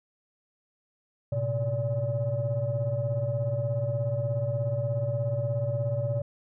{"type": "tone cluster", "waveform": "sine", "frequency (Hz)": [112.4, 129.1, 576], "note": ["A2", "C3", "D5"], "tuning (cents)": [37, -23, -34], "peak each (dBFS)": -29, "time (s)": [1.32, 6.22], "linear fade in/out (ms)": 5, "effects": ["tanh soft clip ceiling -19 dBFS"]}